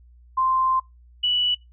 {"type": "tone pair in turn", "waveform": "sine", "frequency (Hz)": [1044, 2953], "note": ["C6", "F#7"], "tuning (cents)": [-4, -4], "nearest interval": "octave + tritone", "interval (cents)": 1800, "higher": "second", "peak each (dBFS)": -18, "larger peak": "neither", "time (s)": [[0.37, 0.8], [1.23, 1.55]], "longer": "first", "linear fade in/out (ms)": 10, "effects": ["noise-tail reverb RT60 0.2 s tail -22 dB re dry", "added 60 Hz sine -48 dBFS peak until 1.72 s"]}